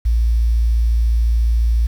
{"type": "tone with quantisation", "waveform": "sine", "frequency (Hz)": 57.1, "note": "A#1", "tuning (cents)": -35, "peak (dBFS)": -12, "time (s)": [0.05, 1.87], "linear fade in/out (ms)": 10, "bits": 7, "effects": []}